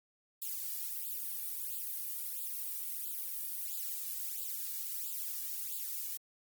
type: noise with flanger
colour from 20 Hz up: violet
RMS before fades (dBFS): -39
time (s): 0.42-6.17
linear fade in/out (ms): 0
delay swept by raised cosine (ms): 0.25 to 1.75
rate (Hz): 1.5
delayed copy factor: +0.85
effects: Opus 48 kbps